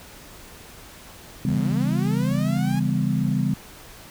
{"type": "chord", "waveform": "sine", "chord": "C# half-diminished seventh", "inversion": "none", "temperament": "just", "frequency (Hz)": [138.59, 166.31, 199.57, 249.5], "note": ["C#3", "E3", "G3", "B3"], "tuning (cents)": [0, 16, 31, 18], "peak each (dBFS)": [-24, -26, -24, -27], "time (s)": [1.45, 3.54], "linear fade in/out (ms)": 2}
{"type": "linear sweep", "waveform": "sawtooth", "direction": "up", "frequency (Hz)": [59.2, 839], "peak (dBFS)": -29, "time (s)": [1.48, 2.8], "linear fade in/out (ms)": 10}
{"effects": ["pink hiss -44 dBFS RMS until 4.1 s"]}